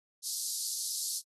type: high-pass noise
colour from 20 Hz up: pink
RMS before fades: -35 dBFS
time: 0.22-1.22 s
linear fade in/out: 50 ms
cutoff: 4300 Hz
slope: 48 dB/octave
effects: AAC 32 kbps